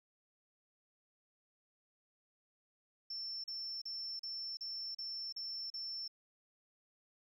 sine tone bursts, 5380 Hz, E8, 34 cents sharp, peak -40 dBFS, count 8, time 3.1-6.079 s, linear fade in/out 5 ms, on 340 ms, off 37 ms, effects 12-bit

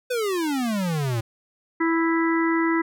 square exponential sweep, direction down, 512 to 110 Hz, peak -23 dBFS, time 0.1-1.21 s, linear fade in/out 10 ms
harmonic tone, 329.6 Hz, E4, in tune, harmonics 1 / 3 / 4 / 5 / 6, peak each -20 / -28 / -30 / -33 / -28 dBFS, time 1.8-2.82 s, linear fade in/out 10 ms
effects none

